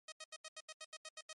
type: tone bursts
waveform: 5% pulse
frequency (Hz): 628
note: D#5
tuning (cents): +16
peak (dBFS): -36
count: 11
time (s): 0.08-1.331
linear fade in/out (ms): 5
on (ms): 41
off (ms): 80
effects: MP3 48 kbps